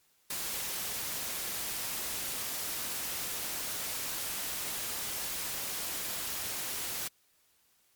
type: noise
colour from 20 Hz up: white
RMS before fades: -36 dBFS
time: 0.3-7.08 s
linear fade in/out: 5 ms
effects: white hiss -69 dBFS RMS until 7.95 s + MP3 96 kbps